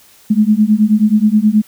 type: beating tone pair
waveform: sine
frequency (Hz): 208.4 / 217.8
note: G#3 / A3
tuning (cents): +6 / -17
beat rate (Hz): 9.4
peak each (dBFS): -11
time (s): 0.3-1.62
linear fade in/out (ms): 10
effects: white hiss -46 dBFS RMS until 1.67 s